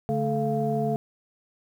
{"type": "tone cluster", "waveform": "sine", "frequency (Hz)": [144.1, 217.9, 434.5, 692], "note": ["D3", "A3", "A4", "F5"], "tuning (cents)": [-33, -17, -22, -16], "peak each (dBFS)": -28, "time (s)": [0.09, 0.96], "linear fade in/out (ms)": 0, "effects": ["tanh soft clip ceiling -13 dBFS", "9-bit"]}